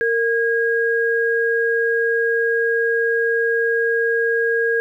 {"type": "tone pair together", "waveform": "sine", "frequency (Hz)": [460.8, 1636], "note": ["A#4", "G#6"], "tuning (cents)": [-20, -26], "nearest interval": "octave + minor seventh", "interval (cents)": 2194, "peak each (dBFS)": [-18, -19], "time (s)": [0.01, 4.8], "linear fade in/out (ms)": 0, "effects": ["9-bit"]}